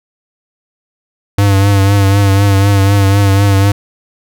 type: tone with vibrato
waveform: square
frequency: 99.2 Hz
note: G2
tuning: 21 cents sharp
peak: -7 dBFS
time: 1.38-3.72 s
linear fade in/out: 5 ms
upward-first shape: triangle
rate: 4 Hz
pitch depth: 46 cents each way
effects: none